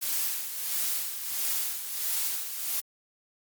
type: noise with tremolo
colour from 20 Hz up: blue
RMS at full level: -28 dBFS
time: 0.01-2.81 s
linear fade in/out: 20 ms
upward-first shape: sine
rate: 1.5 Hz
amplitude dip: 60%
effects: Opus 48 kbps